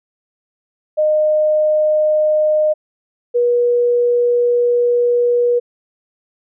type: tone pair in turn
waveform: sine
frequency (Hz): 613 / 482.6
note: D#5 / B4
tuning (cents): -26 / -40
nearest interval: major third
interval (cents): 414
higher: first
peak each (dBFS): -11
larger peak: neither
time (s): 0.97-2.74 / 3.34-5.6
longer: second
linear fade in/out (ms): 20
effects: none